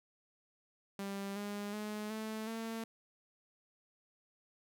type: tone with pitch steps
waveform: sawtooth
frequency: 197.9 / 204.5 / 211.4 / 218.4 / 225.8 Hz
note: G3 / G#3 / G#3 / A3 / A3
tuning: +17 / -26 / +31 / -13 / +45 cents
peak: -35 dBFS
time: 0.99-2.84 s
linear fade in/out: 2 ms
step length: 370 ms
effects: 12-bit